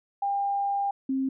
sine tone pair in turn, 800 / 266.2 Hz, G5 / C4, +35 / +30 cents, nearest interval octave + perfect fifth, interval 1905 cents, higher first, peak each -24 dBFS, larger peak neither, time 0.22-0.91 / 1.09-1.29 s, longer first, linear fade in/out 5 ms, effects none

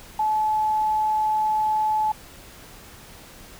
sine tone, 861 Hz, A5, 38 cents flat, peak -19 dBFS, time 0.19-2.12 s, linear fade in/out 5 ms, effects pink hiss -45 dBFS RMS until 3.59 s

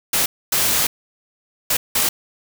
white noise bursts at uneven times, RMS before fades -18 dBFS, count 4, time 0.13-0.26 / 0.52-0.87 / 1.7-1.77 / 1.95-2.09 s, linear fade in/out 5 ms, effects none

